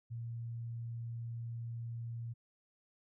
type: tone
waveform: sine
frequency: 116.6 Hz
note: A#2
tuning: 1 cent sharp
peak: -39 dBFS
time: 0.1-2.34 s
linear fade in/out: 20 ms
effects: none